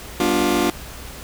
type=chord; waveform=sawtooth; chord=G dominant seventh; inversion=none; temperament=just; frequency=196 / 245 / 294 / 352.8 Hz; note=G3 / B3 / D4 / F4; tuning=0 / -14 / +2 / +18 cents; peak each=-22 / -20 / -17 / -16 dBFS; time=0.2-0.7 s; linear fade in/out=2 ms; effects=added 60 Hz sine -38 dBFS peak until 1.23 s + pink hiss -37 dBFS RMS until 1.23 s